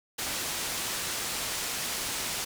white low-pass noise, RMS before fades -33 dBFS, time 0.18-2.45 s, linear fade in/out 10 ms, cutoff 9200 Hz, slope 12 dB/octave, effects none

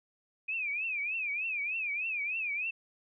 sine tone with vibrato, 2471 Hz, D#7, 13 cents flat, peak -31 dBFS, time 0.48-2.71 s, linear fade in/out 10 ms, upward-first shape triangle, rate 3.3 Hz, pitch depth 180 cents each way, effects none

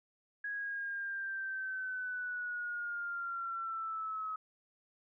sine linear sweep, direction down, 1661.2 to 1275 Hz, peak -36 dBFS, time 0.44-4.36 s, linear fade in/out 5 ms, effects none

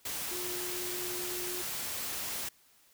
sine tone in noise, 358.3 Hz, F4, 44 cents sharp, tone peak -40 dBFS, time 0.31-1.62 s, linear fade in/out 5 ms, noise white, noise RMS -37 dBFS, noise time 0.05-2.49 s, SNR -6 dB, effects white hiss -64 dBFS RMS until 2.93 s

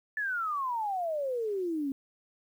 sine exponential sweep, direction down, 1760 to 265.5 Hz, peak -29 dBFS, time 0.17-1.92 s, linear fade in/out 2 ms, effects 10-bit

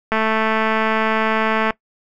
click train, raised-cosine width 0.5 ms, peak -4 dBFS, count 350, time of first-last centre 0.12-1.706 s, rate 220 Hz, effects noise-tail reverb RT60 0.1 s tail -20 dB re dry

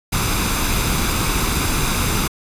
pink noise with comb filter, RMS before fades -19 dBFS, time 0.12-2.28 s, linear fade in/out 10 ms, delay 0.81 ms, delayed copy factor +0.5, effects resampled to 32000 Hz

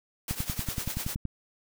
white noise with tremolo, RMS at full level -33 dBFS, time 0.28-1.15 s, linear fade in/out 2 ms, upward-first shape triangle, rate 10 Hz, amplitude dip 80%
click train, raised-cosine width 5 ms, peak -19 dBFS, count 11, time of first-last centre 0.31-1.253 s, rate 10.6 Hz
effects none

